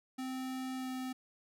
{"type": "tone with pitch glide", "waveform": "square", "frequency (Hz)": [259.6, 257.8], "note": ["C4", "C4"], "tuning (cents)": [-13, -26], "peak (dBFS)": -38, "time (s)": [0.18, 1.13], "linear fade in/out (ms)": 10, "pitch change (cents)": -13, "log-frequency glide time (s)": [0.75, 0.89], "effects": []}